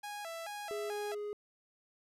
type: tone with vibrato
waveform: sawtooth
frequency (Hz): 740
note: F#5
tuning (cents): 0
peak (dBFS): -37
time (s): 0.03-1.15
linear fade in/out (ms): 10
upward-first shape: square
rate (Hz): 2.3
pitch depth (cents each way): 190
type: tone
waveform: triangle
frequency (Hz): 415.3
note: G#4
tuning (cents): 0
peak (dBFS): -35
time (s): 0.71-1.33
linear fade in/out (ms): 0
effects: resampled to 32000 Hz + 12-bit